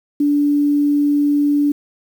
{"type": "tone", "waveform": "sine", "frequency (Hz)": 290, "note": "D4", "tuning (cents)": -22, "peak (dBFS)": -12, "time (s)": [0.2, 1.72], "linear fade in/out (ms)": 5, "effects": ["7-bit"]}